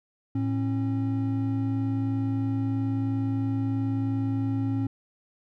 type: tone pair together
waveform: triangle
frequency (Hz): 110 / 271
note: A2 / C#4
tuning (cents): 0 / -39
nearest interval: octave + major third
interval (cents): 1561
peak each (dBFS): -25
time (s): 0.35-4.87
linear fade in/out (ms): 5
effects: none